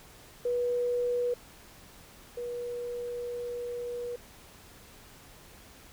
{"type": "tone pair in turn", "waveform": "sine", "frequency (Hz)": [487, 483.1], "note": ["B4", "B4"], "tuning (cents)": [-24, -38], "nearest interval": "unison", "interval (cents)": 14, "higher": "first", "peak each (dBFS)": [-26, -33], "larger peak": "first", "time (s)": [[0.45, 1.34], [2.37, 4.16]], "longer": "second", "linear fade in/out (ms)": 5, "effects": ["pink hiss -53 dBFS RMS until 5.92 s"]}